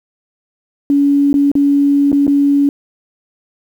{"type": "tone with dropouts", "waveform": "sine", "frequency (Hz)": 283.2, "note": "C#4", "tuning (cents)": 37, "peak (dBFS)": -8, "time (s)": [0.9, 2.69], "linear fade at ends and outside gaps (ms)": 1, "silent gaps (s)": [[1.33, 1.341], [1.516, 1.553], [2.118, 2.128], [2.268, 2.278]], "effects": ["7-bit"]}